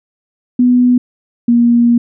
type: tone pair in turn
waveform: sine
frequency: 247.3 / 237.2 Hz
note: B3 / A#3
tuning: +3 / +30 cents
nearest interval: minor second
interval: 73 cents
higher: first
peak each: -6 dBFS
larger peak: neither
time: 0.59-0.98 / 1.48-1.98 s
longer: second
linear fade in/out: 5 ms
effects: none